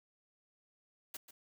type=noise with echo; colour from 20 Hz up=white; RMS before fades=-44 dBFS; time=1.14-1.17 s; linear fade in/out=5 ms; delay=140 ms; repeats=1; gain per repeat=-12 dB; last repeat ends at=1.31 s; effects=none